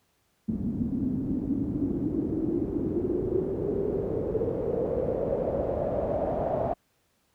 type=noise with low-pass filter sweep; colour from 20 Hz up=pink; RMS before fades=-28 dBFS; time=0.48-6.74 s; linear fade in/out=10 ms; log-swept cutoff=230 to 680 Hz; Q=6.6; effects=pink hiss -70 dBFS RMS until 7.34 s + high-pass 60 Hz 12 dB/octave